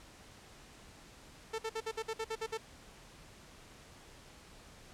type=tone bursts; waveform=sawtooth; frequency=445.1 Hz; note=A4; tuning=20 cents sharp; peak=-31 dBFS; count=10; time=1.53-2.576 s; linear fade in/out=10 ms; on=56 ms; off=54 ms; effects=pink hiss -56 dBFS RMS until 4.93 s + low-pass 9000 Hz 12 dB/octave